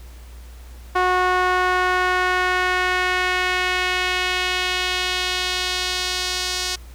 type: tone with band-pass filter sweep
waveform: sawtooth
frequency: 365.5 Hz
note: F#4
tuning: 21 cents flat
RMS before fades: -21 dBFS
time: 0.95-6.76 s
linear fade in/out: 10 ms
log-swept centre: 1100 to 5100 Hz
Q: 1.4
effects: added 60 Hz sine -37 dBFS peak until 6.94 s + pink hiss -49 dBFS RMS until 6.94 s